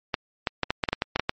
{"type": "clicks", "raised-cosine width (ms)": 0.3, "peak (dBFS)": -7, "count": 11, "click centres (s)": [0.142, 0.472, 0.633, 0.705, 0.838, 0.888, 0.93, 1.021, 1.16, 1.196, 1.294], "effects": ["MP3 32 kbps"]}